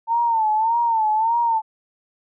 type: tone with vibrato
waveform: sine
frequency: 899 Hz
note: A5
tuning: 37 cents sharp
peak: -16 dBFS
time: 0.07-1.62 s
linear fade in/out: 50 ms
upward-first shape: sine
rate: 1.7 Hz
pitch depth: 88 cents each way
effects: none

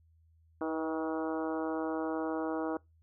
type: harmonic tone with a mistuned harmonic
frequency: 159.3 Hz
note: D#3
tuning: 41 cents sharp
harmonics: 2 / 3 / 4 / 5 / 6 / 7 / 8 / 9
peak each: -34 / -38 / -40 / -42 / -44 / -45 / -46 / -47 dBFS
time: 0.61-2.77 s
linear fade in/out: 2 ms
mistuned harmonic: 3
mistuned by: +21 cents
effects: noise-tail reverb RT60 0.2 s tail -24 dB re dry + added 81 Hz sine -62 dBFS peak until 3.02 s

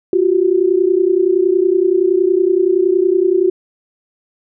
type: tone pair together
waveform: sine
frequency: 351.8 / 382.5 Hz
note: F4 / G4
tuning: +13 / -42 cents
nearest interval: minor second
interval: 145 cents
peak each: -13 / -13 dBFS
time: 0.13-3.5 s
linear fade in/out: 2 ms
effects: none

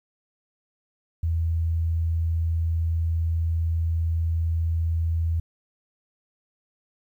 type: tone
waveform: sine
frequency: 82.41 Hz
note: E2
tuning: in tune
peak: -21 dBFS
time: 1.23-5.4 s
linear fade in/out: 5 ms
effects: 10-bit

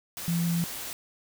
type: tone in noise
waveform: sine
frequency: 170 Hz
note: F3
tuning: 46 cents flat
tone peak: -24 dBFS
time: 0.28-0.64 s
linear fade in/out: 0 ms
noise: white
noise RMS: -37 dBFS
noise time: 0.17-0.93 s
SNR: +10 dB
effects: none

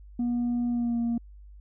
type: tone with pitch glide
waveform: sine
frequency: 240.8 to 234.5 Hz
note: B3 to A#3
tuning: -44 to +11 cents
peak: -22 dBFS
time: 0.19-1.18 s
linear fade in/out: 5 ms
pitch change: -45 cents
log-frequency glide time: 0.69-0.98 s
effects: tanh soft clip ceiling -23 dBFS + added 50 Hz sine -45 dBFS peak until 1.6 s

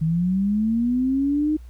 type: linear sweep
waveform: sine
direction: up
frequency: 155.5 to 310.7 Hz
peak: -18 dBFS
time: 0.01-1.57 s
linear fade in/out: 10 ms
effects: added 60 Hz sine -38 dBFS peak until 1.69 s + pink hiss -60 dBFS RMS until 1.69 s

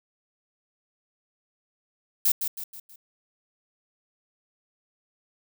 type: noise with echo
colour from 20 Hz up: violet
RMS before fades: -21 dBFS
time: 2.25-2.32 s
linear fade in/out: 5 ms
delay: 160 ms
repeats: 4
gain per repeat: -7 dB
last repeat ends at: 2.96 s
effects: none

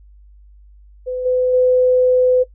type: tone with level steps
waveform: sine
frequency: 505 Hz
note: B4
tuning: 39 cents sharp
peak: -20 / -13 / -10 dBFS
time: 1.06-2.44 s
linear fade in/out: 20 ms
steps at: 1.25 / 1.53 s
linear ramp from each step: 10 ms
effects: noise-tail reverb RT60 0.1 s tail -17 dB re dry + added 50 Hz sine -42 dBFS peak until 2.54 s

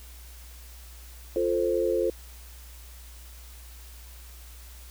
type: chord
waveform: sine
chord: F major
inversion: none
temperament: equal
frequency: 349.2 / 440 / 523.3 Hz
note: F4 / A4 / C5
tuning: 0 / 0 / 0 cents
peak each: -27 dBFS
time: 1.36-2.1 s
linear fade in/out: 2 ms
effects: added 60 Hz sine -44 dBFS peak until 4.9 s + white hiss -51 dBFS RMS until 4.9 s

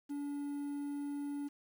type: tone with quantisation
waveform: triangle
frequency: 286.5 Hz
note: D4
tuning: 43 cents flat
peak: -35 dBFS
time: 0.09-1.49 s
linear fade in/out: 20 ms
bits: 10
effects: none

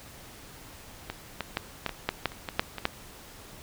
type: clicks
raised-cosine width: 0.3 ms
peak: -17 / -14 / -11 / -12 / -17 / -9 / -9 / -27 / -16 / -6 / -18 / -8 dBFS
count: 12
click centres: 1.1 / 1.407 / 1.571 / 1.863 / 1.893 / 2.09 / 2.257 / 2.319 / 2.488 / 2.595 / 2.783 / 2.854 s
effects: pink hiss -48 dBFS RMS until 3.62 s

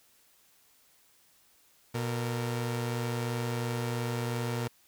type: tone pair together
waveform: sawtooth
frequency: 120.7 / 459.9 Hz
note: B2 / A#4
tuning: -39 / -23 cents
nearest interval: octave + major seventh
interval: 2316 cents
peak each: -27 / -34 dBFS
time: 1.94-4.68 s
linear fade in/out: 10 ms
effects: white hiss -64 dBFS RMS until 4.87 s

